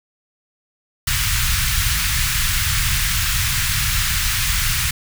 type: band-stop noise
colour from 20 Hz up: pink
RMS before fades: -19 dBFS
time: 1.07-4.91 s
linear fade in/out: 5 ms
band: 130 to 1400 Hz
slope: 24 dB/octave
effects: none